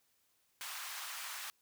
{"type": "high-pass noise", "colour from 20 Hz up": "pink", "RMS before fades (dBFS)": -44, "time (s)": [0.61, 1.5], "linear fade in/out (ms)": 0, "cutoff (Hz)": 990, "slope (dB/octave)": 24, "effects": ["white hiss -75 dBFS RMS until 1.61 s"]}